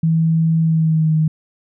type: tone with pitch glide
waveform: sine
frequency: 162.4 to 156.69 Hz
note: E3 to D#3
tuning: -26 to +12 cents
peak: -12 dBFS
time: 0.03-1.28 s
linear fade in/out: 5 ms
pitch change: -62 cents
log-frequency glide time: 0.61-1.15 s
effects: none